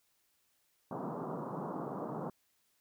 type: band-pass noise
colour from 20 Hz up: pink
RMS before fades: -40 dBFS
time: 0.91-2.3 s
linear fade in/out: 2 ms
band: 140 to 1200 Hz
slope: 48 dB/octave
effects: white hiss -75 dBFS RMS until 2.8 s